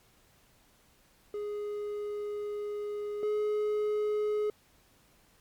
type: tone pair in turn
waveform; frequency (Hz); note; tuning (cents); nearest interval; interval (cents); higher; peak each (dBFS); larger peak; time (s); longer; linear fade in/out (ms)
triangle; 415.3 / 421.6; G#4 / G#4; 0 / +26; unison; 26; second; -31 / -25; second; 1.34-3.23 / 3.23-4.5; first; 2
effects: pink hiss -64 dBFS RMS until 5.4 s + MP3 96 kbps